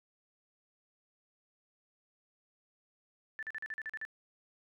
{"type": "tone bursts", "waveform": "sine", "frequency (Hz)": 1760, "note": "A6", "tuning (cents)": 0, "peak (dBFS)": -37, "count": 9, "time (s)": [3.39, 4.051], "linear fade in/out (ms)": 0, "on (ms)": 37, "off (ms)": 41, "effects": []}